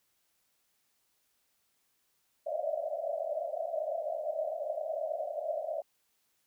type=band-pass noise; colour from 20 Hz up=pink; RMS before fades=-35 dBFS; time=2.46-5.82 s; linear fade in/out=5 ms; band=590 to 670 Hz; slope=96 dB/octave; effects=white hiss -75 dBFS RMS until 6.46 s

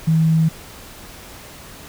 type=tone; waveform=sine; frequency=160.7 Hz; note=E3; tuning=44 cents flat; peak=-12 dBFS; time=0.07-0.49 s; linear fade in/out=10 ms; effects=pink hiss -39 dBFS RMS until 1.88 s

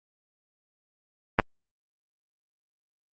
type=clicks; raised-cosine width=0.5 ms; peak=-4 dBFS; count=2; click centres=1.389 / 1.398 s; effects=Opus 24 kbps

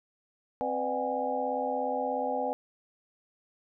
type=tone cluster; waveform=sine; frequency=262.2 / 500 / 598 / 745 / 822 Hz; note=C4 / B4 / D5 / F#5 / G#5; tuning=+4 / +21 / +31 / +12 / -18 cents; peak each=-37 / -33 / -35 / -35 / -33 dBFS; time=0.61-2.53 s; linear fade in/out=0 ms; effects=none

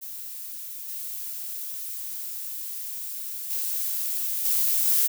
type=noise with level steps; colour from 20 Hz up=violet; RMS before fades=-37 / -34 / -28 / -23 / -21 dBFS; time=0.01-5.08 s; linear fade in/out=20 ms; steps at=0.88 / 3.5 / 4.45 / 4.87 s; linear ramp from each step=5 ms; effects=none

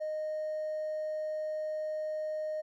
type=tone with hard clipping; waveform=triangle; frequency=618 Hz; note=D#5; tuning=12 cents flat; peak=-32 dBFS; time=0-2.62 s; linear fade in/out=20 ms; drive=2 dB; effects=none

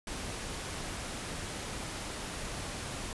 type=noise; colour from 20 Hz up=pink; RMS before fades=-39 dBFS; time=0.07-3.13 s; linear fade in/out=2 ms; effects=resampled to 24000 Hz

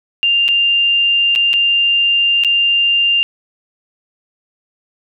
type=tone with dropouts; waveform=sine; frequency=2794 Hz; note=F7; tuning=in tune; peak=-10 dBFS; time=0.23-3.23 s; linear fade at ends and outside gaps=0 ms; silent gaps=0.481-0.487 / 1.352-1.359 / 1.532-1.538 / 2.437-2.447 s; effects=none

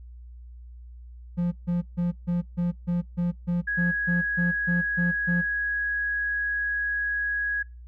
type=tone bursts; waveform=triangle; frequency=174.7 Hz; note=F3; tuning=1 cent sharp; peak=-20 dBFS; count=14; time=1.37-5.42 s; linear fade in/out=20 ms; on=150 ms; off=150 ms
type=tone; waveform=sine; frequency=1661.2 Hz; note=G#6; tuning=in tune; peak=-24 dBFS; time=3.67-7.63 s; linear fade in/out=10 ms
effects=noise-tail reverb RT60 0.3 s tail -26 dB re dry + added 60 Hz sine -41 dBFS peak until 7.87 s

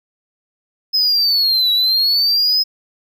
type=linear two-way sweep; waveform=triangle; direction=down then up; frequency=5120 to 3880 to 5120 Hz; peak=-11 dBFS; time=0.93-2.64 s; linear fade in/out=20 ms; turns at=1.72 s; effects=none

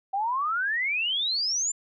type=exponential sweep; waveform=sine; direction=up; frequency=759 to 7310 Hz; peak=-24 dBFS; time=0.13-1.72 s; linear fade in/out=10 ms; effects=none

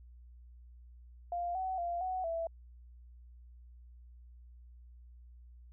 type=tone with pitch steps; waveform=sine; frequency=698 / 753 / 692 / 744 / 663 Hz; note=F5 / F#5 / F5 / F#5 / E5; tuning=-1 / +30 / -16 / +9 / +10 cents; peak=-33 dBFS; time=1.32-2.47 s; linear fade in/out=2 ms; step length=230 ms; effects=added 60 Hz sine -52 dBFS peak until 5.72 s

